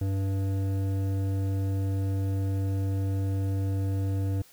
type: tone with hard clipping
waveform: sine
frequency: 97.1 Hz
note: G2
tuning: 16 cents flat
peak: -27 dBFS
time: 0.01-4.42 s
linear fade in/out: 5 ms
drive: 11 dB
effects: white hiss -56 dBFS RMS until 4.52 s